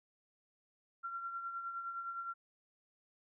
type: tone with tremolo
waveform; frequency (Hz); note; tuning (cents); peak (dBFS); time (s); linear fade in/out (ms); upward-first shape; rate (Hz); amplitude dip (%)
sine; 1370; F6; -34; -37; 1.03-2.34; 20; triangle; 9.7; 55
effects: none